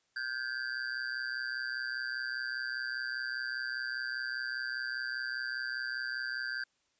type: tone with amplitude modulation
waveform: square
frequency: 1568 Hz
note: G6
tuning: in tune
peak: -31 dBFS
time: 0.16-6.64 s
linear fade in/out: 5 ms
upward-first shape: sine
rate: 125 Hz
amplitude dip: 90%
effects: white hiss -75 dBFS RMS until 6.99 s + resampled to 16000 Hz